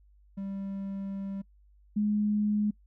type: tone pair in turn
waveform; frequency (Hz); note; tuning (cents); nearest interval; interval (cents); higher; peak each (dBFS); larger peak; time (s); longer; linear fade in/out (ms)
triangle / sine; 196 / 209.2; G3 / G#3; 0 / +13; minor second; 113; second; -31 / -24; second; 0.37-1.42 / 1.96-2.71; first; 10
effects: noise-tail reverb RT60 0.1 s tail -24 dB re dry + added 50 Hz sine -57 dBFS peak until 2.86 s